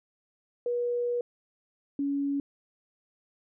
sine tone pair in turn, 482.9 / 281.2 Hz, B4 / C#4, -39 / +25 cents, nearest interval major sixth, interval 936 cents, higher first, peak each -26 dBFS, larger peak neither, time 0.66-1.21 / 1.99-2.4 s, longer first, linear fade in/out 2 ms, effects none

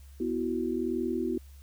sine chord, B suspended fourth, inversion none, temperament equal with one note detuned, 246.9 / 329.6 / 371.3 Hz, B3 / E4 / F#4, 0 / 0 / +6 cents, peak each -32 dBFS, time 0.2-1.38 s, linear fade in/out 5 ms, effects added 69 Hz sine -47 dBFS peak until 1.62 s + white hiss -62 dBFS RMS until 1.62 s

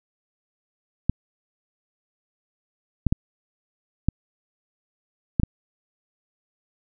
clicks, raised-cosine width 5 ms, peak -6 dBFS, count 6, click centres 1.096 / 3.067 / 3.125 / 4.086 / 5.398 / 5.434 s, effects none

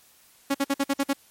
sawtooth tone bursts, 277.2 Hz, C#4, in tune, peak -17 dBFS, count 7, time 0.5-1.134 s, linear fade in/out 10 ms, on 46 ms, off 52 ms, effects white hiss -57 dBFS RMS until 1.3 s + MP3 64 kbps

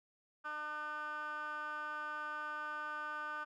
15% pulse tone with band-pass filter, 301.4 Hz, D4, 45 cents sharp, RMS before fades -42 dBFS, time 0.44-3.45 s, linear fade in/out 20 ms, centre 1400 Hz, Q 7.9, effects none

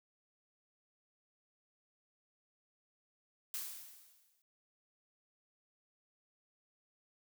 blue noise with exponential decay, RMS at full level -39 dBFS, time 3.54-4.42 s, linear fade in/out 1 ms, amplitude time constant 190 ms, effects none

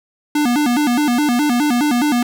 square tone with vibrato, 268 Hz, C4, 42 cents sharp, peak -14 dBFS, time 0.35-2.23 s, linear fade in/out 5 ms, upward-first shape square, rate 4.8 Hz, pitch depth 180 cents each way, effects none

